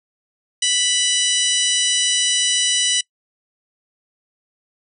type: harmonic tone with a mistuned harmonic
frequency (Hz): 987.8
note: B5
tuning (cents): 0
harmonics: 2 / 3 / 4 / 5 / 6 / 7 / 8 / 9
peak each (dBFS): -28 / -19 / -24 / -31 / -23 / -31 / -27 / -23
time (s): 0.62-3.01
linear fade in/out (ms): 5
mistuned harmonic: 6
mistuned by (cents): -16
effects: noise-tail reverb RT60 0.1 s tail -24 dB re dry